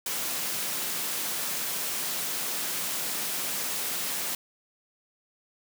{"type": "high-pass noise", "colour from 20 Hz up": "white", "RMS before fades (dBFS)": -31, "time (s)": [0.06, 4.35], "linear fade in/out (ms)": 2, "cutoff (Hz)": 130, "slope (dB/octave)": 48, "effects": []}